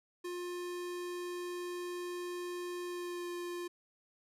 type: tone with pitch glide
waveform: square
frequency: 354.3 to 350.8 Hz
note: F4 to F4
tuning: +25 to +8 cents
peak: -39 dBFS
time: 0.24-3.68 s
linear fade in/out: 10 ms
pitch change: -17 cents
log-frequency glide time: 2.85-3.29 s
effects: resampled to 32000 Hz